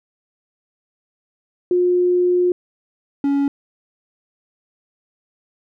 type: tone pair in turn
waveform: sine / triangle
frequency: 357.6 / 280.6 Hz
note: F4 / C#4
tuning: +41 / +21 cents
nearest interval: major third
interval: 420 cents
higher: first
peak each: -13 dBFS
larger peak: neither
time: 1.71-2.52 / 3.24-3.48 s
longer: first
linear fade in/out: 2 ms
effects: none